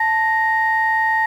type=tone pair together; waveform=sine; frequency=880 / 1864.7 Hz; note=A5 / A#6; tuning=0 / 0 cents; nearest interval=octave + minor second; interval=1300 cents; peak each=-17 dBFS; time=0-1.26 s; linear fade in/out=5 ms; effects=tanh soft clip ceiling -7 dBFS + 8-bit